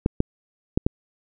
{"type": "clicks", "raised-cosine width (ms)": 3, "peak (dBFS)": -5, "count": 4, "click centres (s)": [0.061, 0.204, 0.775, 0.865], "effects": []}